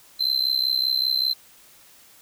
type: tone with amplitude modulation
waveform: triangle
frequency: 4093 Hz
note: C8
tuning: 39 cents flat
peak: -15 dBFS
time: 0.19-1.34 s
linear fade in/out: 20 ms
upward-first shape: sine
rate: 65.2 Hz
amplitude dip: 85%
effects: white hiss -52 dBFS RMS until 2.21 s